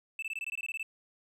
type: tone bursts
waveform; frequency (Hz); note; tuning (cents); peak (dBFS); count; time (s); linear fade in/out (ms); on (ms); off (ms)
triangle; 2637; E7; 0; -32; 12; 0.19-0.829; 2; 34; 21
effects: none